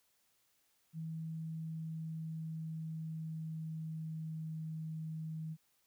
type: tone with pitch glide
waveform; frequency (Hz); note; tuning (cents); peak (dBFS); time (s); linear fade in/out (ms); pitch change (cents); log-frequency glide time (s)
sine; 161.1 to 158.7; E3 to D#3; -39 to +35; -39; 0.93-5.57; 50; -26; 1.08-4.59
effects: white hiss -75 dBFS RMS until 5.86 s